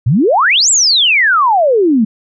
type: exponential two-way sweep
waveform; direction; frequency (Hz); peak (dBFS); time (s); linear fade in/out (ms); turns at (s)
sine; up then down; 103.83 to 7902 to 206.4; -7; 0.06-2.05; 10; 0.7
effects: none